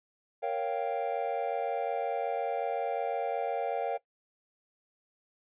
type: chord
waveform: triangle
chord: G half-diminished seventh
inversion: first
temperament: equal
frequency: 466.2 / 554.4 / 698.5 / 784 Hz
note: Bb4 / Db5 / F5 / G5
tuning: 0 / 0 / 0 / 0 cents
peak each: -33 dBFS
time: 0.42-3.98 s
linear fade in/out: 20 ms
effects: noise-tail reverb RT60 0.1 s tail -19 dB re dry + resampled to 8000 Hz